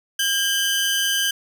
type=tone pair together; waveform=sawtooth; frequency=1610 / 3035 Hz; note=G6 / F#7; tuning=+46 / +43 cents; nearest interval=major seventh; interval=1097 cents; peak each=-19 / -18 dBFS; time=0.19-1.31 s; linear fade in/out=5 ms; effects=none